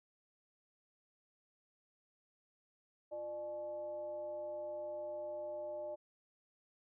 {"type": "tone with frequency modulation", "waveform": "sine", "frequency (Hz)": 600, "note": "D5", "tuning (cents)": 37, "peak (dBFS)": -40, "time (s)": [3.11, 5.96], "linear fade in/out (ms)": 20, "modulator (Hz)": 253, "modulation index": 0.45, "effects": []}